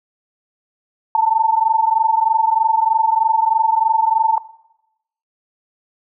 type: tone pair together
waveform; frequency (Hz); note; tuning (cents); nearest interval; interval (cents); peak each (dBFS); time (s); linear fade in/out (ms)
sine; 880 / 903.2; A5 / A5; 0 / +45; unison; 45; -15; 1.15-4.38; 2
effects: noise-tail reverb RT60 0.9 s tail -20 dB re dry